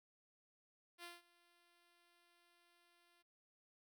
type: tone with ADSR envelope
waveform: 5% pulse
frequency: 346.4 Hz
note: F4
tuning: 14 cents flat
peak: -38 dBFS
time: 0.98-3.23 s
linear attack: 56 ms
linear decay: 180 ms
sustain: -23 dB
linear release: 19 ms
effects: none